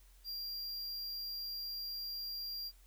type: tone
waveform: square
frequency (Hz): 4764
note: D8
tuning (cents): +24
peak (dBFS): -40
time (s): 0.24-2.72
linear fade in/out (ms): 50
effects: added 44 Hz sine -59 dBFS peak until 2.86 s + white hiss -68 dBFS RMS until 2.86 s